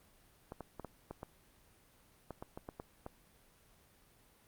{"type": "clicks", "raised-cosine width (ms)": 1, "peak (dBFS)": -29, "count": 12, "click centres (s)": [0.521, 0.607, 0.797, 0.847, 1.11, 1.231, 2.307, 2.425, 2.575, 2.689, 2.799, 3.064], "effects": ["pink hiss -66 dBFS RMS until 4.47 s", "Opus 32 kbps"]}